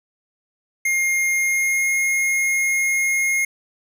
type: tone with pitch glide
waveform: square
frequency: 2129 to 2144 Hz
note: C7 to C7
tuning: +30 to +42 cents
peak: -18 dBFS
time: 0.85-3.45 s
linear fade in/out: 5 ms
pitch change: +12 cents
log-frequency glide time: 1.34-1.9 s
effects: none